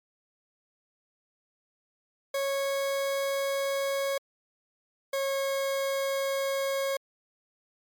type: tone pair in turn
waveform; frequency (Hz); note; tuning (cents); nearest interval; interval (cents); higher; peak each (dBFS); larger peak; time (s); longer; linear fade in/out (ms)
40% pulse; 551 / 546.2; C#5 / C#5; -11 / -26; unison; 15; first; -26; neither; 2.34-4.18 / 5.13-6.97; neither; 5
effects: MP3 96 kbps